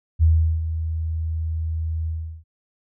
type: tone with ADSR envelope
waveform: sine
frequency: 80.5 Hz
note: E2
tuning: 41 cents flat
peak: -11 dBFS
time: 0.19-2.44 s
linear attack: 37 ms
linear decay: 380 ms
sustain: -11 dB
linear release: 370 ms
effects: none